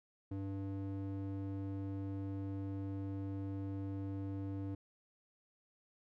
square tone with band-pass filter, 97.6 Hz, G2, 7 cents flat, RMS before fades -41 dBFS, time 0.31-4.75 s, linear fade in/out 5 ms, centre 220 Hz, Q 1.9, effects none

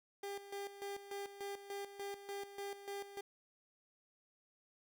30% pulse tone with tremolo, 400.3 Hz, G4, 36 cents sharp, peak -39 dBFS, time 0.23-3.21 s, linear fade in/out 5 ms, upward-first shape square, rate 3.4 Hz, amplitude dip 70%, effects 13-bit

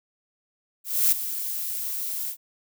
violet noise with ADSR envelope, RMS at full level -18 dBFS, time 0.84-2.37 s, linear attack 280 ms, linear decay 8 ms, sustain -12 dB, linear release 86 ms, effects none

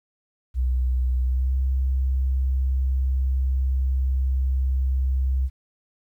sine tone with pitch glide, 63 to 65.49 Hz, B1 to C2, +35 to +2 cents, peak -19 dBFS, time 0.54-5.5 s, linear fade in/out 50 ms, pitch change +67 cents, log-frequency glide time 1.25-1.55 s, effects 10-bit

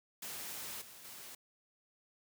white noise with level steps, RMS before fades -44 / -54 / -50 dBFS, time 0.22-1.35 s, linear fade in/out 5 ms, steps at 0.81 / 1.04 s, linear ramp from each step 10 ms, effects high-pass 80 Hz 12 dB/octave

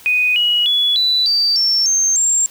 sine tone with pitch steps, 2489 / 2909 / 3400 / 3974 / 4645 / 5429 / 6345 / 7416 Hz, D#7 / F#7 / G#7 / B7 / D8 / F8 / G8 / A#8, 0 / -30 / +40 / +10 / -20 / -50 / +20 / -10 cents, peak -12 dBFS, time 0.06-2.46 s, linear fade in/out 0 ms, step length 300 ms, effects white hiss -42 dBFS RMS until 2.5 s

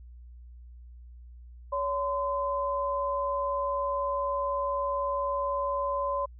sine tone pair together, 564 / 1026 Hz, C#5 / C6, +30 / -34 cents, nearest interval minor seventh, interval 1036 cents, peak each -30 / -29 dBFS, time 1.72-6.26 s, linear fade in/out 10 ms, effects added 60 Hz sine -45 dBFS peak until 6.39 s

